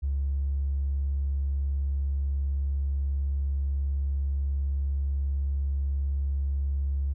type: tone with tanh clipping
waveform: triangle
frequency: 69.3 Hz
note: C#2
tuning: in tune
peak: -24 dBFS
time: 0.02-7.14 s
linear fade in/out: 20 ms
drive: 2 dB
effects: none